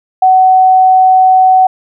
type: tone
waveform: sine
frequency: 750 Hz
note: F#5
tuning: 23 cents sharp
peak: -3 dBFS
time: 0.22-1.67 s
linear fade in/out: 5 ms
effects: none